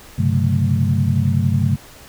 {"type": "tone cluster", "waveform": "sine", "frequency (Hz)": [98, 131.5, 142.4, 183.5, 217.8], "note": ["G2", "C3", "C#3", "F#3", "A3"], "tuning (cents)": [0, 9, 47, -14, -17], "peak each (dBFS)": [-18, -19, -21, -24, -23], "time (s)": [0.18, 1.76], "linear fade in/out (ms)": 10, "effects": ["pink hiss -42 dBFS RMS until 2.08 s"]}